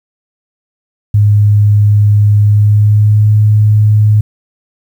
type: tone with pitch glide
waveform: sine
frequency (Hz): 103.83 to 106.13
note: G#2 to G#2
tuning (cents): 0 to +38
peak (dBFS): -4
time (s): 1.14-4.21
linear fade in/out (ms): 5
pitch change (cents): +38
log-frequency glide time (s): 2.41-3.32
effects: 7-bit